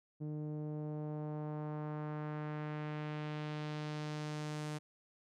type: tone with low-pass filter sweep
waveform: sawtooth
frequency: 151.3 Hz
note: D#3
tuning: 48 cents flat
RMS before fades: -41 dBFS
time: 0.2-4.79 s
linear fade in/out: 20 ms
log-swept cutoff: 350 to 8800 Hz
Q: 1.1
effects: none